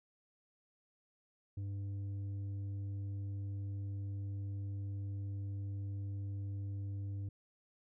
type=tone with tanh clipping; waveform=triangle; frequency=99.3 Hz; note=G2; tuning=23 cents sharp; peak=-39 dBFS; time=1.57-7.29 s; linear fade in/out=5 ms; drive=10 dB; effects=none